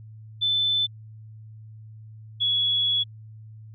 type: tone pair in turn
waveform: sine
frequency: 3520 / 3370 Hz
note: A7 / G#7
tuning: 0 / +25 cents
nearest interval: minor second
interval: 75 cents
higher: first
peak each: -20 dBFS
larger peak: neither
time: 0.41-0.87 / 2.4-3.04 s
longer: second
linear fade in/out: 20 ms
effects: added 109 Hz sine -41 dBFS peak until 3.74 s